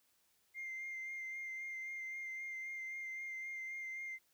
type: tone with vibrato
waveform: sine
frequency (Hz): 2100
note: C7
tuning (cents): +6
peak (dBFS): -40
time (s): 0.54-4.19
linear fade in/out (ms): 50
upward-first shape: sine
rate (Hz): 3.8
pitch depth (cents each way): 19
effects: tanh soft clip ceiling -39 dBFS + white hiss -75 dBFS RMS until 4.33 s